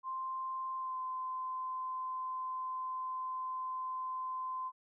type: tone with pitch glide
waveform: sine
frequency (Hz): 1046.5 to 1032.1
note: C6 to C6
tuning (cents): 0 to -24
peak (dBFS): -36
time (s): 0.03-4.72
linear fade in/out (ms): 50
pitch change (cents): -24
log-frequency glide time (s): 0.77-0.97
effects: none